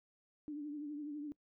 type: tone with vibrato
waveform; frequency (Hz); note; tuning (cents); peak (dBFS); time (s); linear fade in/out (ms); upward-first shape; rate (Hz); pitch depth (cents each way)
sine; 295.1; D4; +8; -40; 0.48-1.32; 0; triangle; 12; 66
effects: noise-tail reverb RT60 0.1 s tail -23 dB re dry